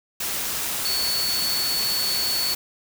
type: tone in noise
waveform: sine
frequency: 4435 Hz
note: C#8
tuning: in tune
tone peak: -23 dBFS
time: 0.85-2.54 s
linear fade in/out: 5 ms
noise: white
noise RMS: -27 dBFS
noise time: 0.2-2.55 s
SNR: +1 dB
effects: none